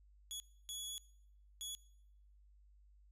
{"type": "tone bursts at uneven times", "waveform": "20% pulse", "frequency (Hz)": 3377, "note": "G#7", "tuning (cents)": 28, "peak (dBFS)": -37, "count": 3, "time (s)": [[0.31, 0.4], [0.69, 0.98], [1.61, 1.75]], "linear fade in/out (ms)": 0, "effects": ["noise-tail reverb RT60 0.9 s tail -23 dB re dry", "added 50 Hz sine -62 dBFS peak until 3.11 s"]}